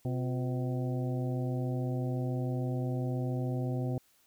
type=harmonic tone with a mistuned harmonic; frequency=127.3 Hz; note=C3; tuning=47 cents flat; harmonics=1 / 2 / 3 / 4 / 5 / 6; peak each=-31 / -37 / -41 / -43 / -45 / -47 dBFS; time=0.05-3.98 s; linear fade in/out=2 ms; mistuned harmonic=3; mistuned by=-99 cents; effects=white hiss -67 dBFS RMS until 4.26 s